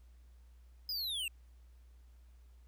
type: linear sweep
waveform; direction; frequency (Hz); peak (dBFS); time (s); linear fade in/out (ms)
square; down; 5080 to 2644; -36; 0.89-1.28; 2
effects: added 60 Hz sine -56 dBFS peak until 2.67 s + pink hiss -75 dBFS RMS until 2.67 s